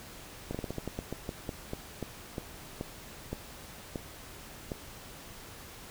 slowing click train, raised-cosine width 2 ms, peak -21 dBFS, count 18, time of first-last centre 0.51-4.718 s, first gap 36 ms, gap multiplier 1.21, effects pink hiss -48 dBFS RMS until 5.9 s

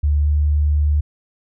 sine tone with pitch glide, 73.4 to 74.17 Hz, D2 to D2, 0 to +18 cents, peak -13 dBFS, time 0.03-1.01 s, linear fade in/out 10 ms, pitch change +18 cents, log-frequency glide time 0.21-0.28 s, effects none

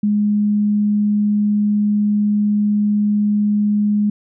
sine tone, 207.9 Hz, G#3, 2 cents sharp, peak -13 dBFS, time 0.03-4.1 s, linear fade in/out 5 ms, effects none

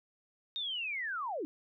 sine linear sweep, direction down, 3729 to 270.3 Hz, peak -34 dBFS, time 0.56-1.45 s, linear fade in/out 0 ms, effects none

